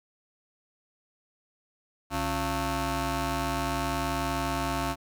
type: ring-modulated tone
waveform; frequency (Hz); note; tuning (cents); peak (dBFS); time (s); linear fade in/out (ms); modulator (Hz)
15% pulse; 207.7; G#3; 0; -18; 2.1-4.96; 50; 479
effects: none